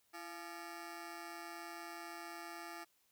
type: ring-modulated tone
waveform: 15% pulse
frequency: 515 Hz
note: C5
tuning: 28 cents flat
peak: -37 dBFS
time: 0.13-2.85 s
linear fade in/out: 20 ms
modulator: 178 Hz
effects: white hiss -75 dBFS RMS until 3.11 s